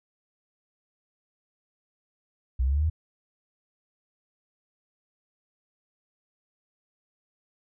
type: exponential sweep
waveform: sine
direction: up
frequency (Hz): 61.1 to 82.41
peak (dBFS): -21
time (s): 2.59-2.9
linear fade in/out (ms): 10
effects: none